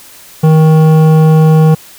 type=tone with hard clipping; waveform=sine; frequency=157.5 Hz; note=D#3; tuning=21 cents sharp; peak=-5 dBFS; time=0.43-1.75 s; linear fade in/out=10 ms; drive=12 dB; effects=white hiss -36 dBFS RMS until 1.98 s